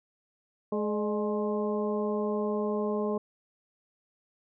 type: harmonic tone with a mistuned harmonic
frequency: 211.1 Hz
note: G#3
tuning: 29 cents sharp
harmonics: 1 / 2 / 3 / 4 / 5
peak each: -31 / -30 / -35 / -42 / -39 dBFS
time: 0.72-3.18 s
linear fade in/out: 5 ms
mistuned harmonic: 3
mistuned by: -62 cents
effects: none